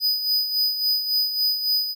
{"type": "tone with tremolo", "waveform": "square", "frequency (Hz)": 4978, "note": "D#8", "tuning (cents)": 0, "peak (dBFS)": -18, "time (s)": [0, 1.95], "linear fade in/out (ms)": 50, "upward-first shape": "sine", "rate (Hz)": 3.6, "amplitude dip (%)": 60, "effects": []}